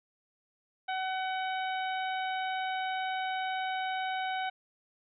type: harmonic tone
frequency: 753 Hz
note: F#5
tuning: 30 cents sharp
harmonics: 1 / 2 / 3 / 4 / 5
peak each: -32 / -38 / -42 / -44 / -46 dBFS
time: 0.88-4.5 s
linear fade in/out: 10 ms
effects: none